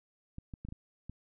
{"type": "clicks", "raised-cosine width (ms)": 5, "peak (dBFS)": -30, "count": 6, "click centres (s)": [0.384, 0.538, 0.65, 0.687, 0.724, 1.096], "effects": []}